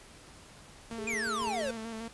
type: tone with vibrato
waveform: sawtooth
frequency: 225.1 Hz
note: A3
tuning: 40 cents sharp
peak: -34 dBFS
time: 0.91-2.08 s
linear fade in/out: 2 ms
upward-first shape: square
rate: 6.4 Hz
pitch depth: 31 cents each way
type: clicks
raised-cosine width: 5 ms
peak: -38 dBFS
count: 7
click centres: 0.928 / 1.043 / 1.136 / 1.271 / 1.42 / 1.474 / 1.667 s
type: tone with tremolo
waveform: sine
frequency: 415.2 Hz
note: G#4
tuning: in tune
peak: -37 dBFS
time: 0.98-1.62 s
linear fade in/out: 5 ms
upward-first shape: triangle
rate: 6.7 Hz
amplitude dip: 55%
type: exponential sweep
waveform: square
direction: down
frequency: 2512 to 493.9 Hz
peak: -32 dBFS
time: 1.07-1.71 s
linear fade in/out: 5 ms
effects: pink hiss -53 dBFS RMS until 2.13 s + resampled to 24000 Hz